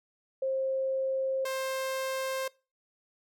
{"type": "tone pair in turn", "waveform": ["sine", "sawtooth"], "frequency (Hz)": [531, 528.3], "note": ["C5", "C5"], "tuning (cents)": [25, 17], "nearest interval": "unison", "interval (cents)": 8, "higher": "first", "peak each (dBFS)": -27, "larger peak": "neither", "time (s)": [[0.42, 1.45], [1.45, 2.48]], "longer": "neither", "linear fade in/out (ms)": 5, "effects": ["noise-tail reverb RT60 0.3 s tail -22 dB re dry"]}